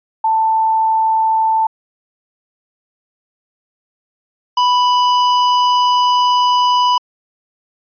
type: tone pair in turn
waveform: sine / square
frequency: 886 / 989.1 Hz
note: A5 / B5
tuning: +12 / +2 cents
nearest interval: major second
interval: 190 cents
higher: second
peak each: -11 dBFS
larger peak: neither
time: 0.24-1.67 / 4.57-6.98 s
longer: second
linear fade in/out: 5 ms
effects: resampled to 11025 Hz